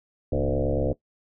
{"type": "tone with frequency modulation", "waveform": "sine", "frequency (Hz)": 297.6, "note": "D4", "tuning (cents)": 23, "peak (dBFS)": -21, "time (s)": [0.32, 0.93], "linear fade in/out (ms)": 5, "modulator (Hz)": 68.8, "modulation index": 4.4, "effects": ["noise-tail reverb RT60 0.1 s tail -18 dB re dry"]}